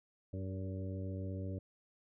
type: harmonic tone with a mistuned harmonic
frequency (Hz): 95.2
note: F#2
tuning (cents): +50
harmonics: 1 / 2 / 3 / 4 / 5 / 6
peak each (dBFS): -39 / -46 / -47 / -52 / -52 / -51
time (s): 0.33-1.59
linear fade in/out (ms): 5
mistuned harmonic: 5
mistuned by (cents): -26
effects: none